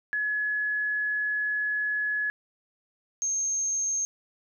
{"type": "tone pair in turn", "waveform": "sine", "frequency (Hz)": [1697, 6407], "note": ["G#6", "G8"], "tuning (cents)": [37, 37], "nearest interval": "octave + major seventh", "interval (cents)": 2300, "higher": "second", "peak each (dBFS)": [-25, -25], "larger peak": "neither", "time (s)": [[0.13, 2.3], [3.22, 4.05]], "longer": "first", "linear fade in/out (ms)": 0, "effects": []}